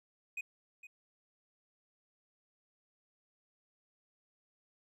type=tone with echo; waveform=triangle; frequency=2500 Hz; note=D#7; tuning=8 cents sharp; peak=-35 dBFS; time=0.37-0.41 s; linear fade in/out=5 ms; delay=460 ms; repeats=1; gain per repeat=-13 dB; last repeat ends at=0.87 s; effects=none